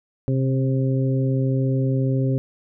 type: harmonic tone with a mistuned harmonic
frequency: 132.9 Hz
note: C3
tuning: 27 cents sharp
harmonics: 1 / 2 / 3 / 4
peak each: -19 / -25 / -29 / -31 dBFS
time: 0.28-2.38 s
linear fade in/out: 0 ms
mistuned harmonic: 1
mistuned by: -22 cents
effects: none